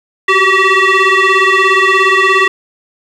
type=tone with frequency modulation; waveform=sine; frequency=392 Hz; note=G4; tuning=in tune; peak=-4 dBFS; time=0.28-2.48 s; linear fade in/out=5 ms; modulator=767 Hz; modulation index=3.1; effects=tanh soft clip ceiling -5 dBFS + 7-bit